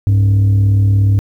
sine tone with frequency modulation, 101 Hz, G#2, 48 cents flat, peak -6 dBFS, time 0.07-1.19 s, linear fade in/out 0 ms, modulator 165 Hz, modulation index 0.23, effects tanh soft clip ceiling -6 dBFS + 8-bit

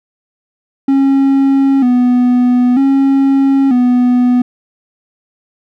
triangle tone with vibrato, 259.6 Hz, C4, 13 cents flat, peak -5 dBFS, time 0.88-4.42 s, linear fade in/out 5 ms, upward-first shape square, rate 0.53 Hz, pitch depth 85 cents each way, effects none

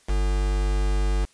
triangle tone with quantisation, 49.44 Hz, G1, 15 cents sharp, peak -18 dBFS, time 0.08-1.26 s, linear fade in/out 20 ms, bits 5, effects white hiss -58 dBFS RMS until 1.33 s + resampled to 22050 Hz

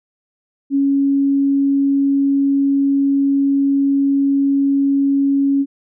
sine tone, 277.3 Hz, C#4, 1 cent sharp, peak -12 dBFS, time 0.7-5.66 s, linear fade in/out 50 ms, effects none

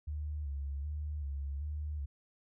sine tone with vibrato, 72.4 Hz, D2, 24 cents flat, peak -35 dBFS, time 0.07-2.06 s, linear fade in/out 10 ms, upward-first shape square, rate 1.3 Hz, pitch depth 60 cents each way, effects none

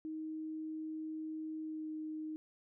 sine tone with pitch glide, 314 to 311.1 Hz, D#4 to D#4, +16 to 0 cents, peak -39 dBFS, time 0.05-2.36 s, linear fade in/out 0 ms, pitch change -16 cents, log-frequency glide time 1.61-1.89 s, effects none

